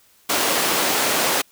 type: high-pass noise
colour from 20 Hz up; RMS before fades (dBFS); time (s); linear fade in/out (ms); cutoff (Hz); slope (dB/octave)
pink; -20; 0.29-1.42; 10; 360; 12
effects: white hiss -56 dBFS RMS until 1.51 s